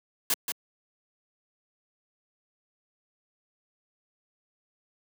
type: noise with echo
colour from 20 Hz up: white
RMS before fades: -25 dBFS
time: 0.3-0.34 s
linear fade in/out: 2 ms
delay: 180 ms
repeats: 1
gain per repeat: -6 dB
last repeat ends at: 0.52 s
effects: high-pass 200 Hz 12 dB/octave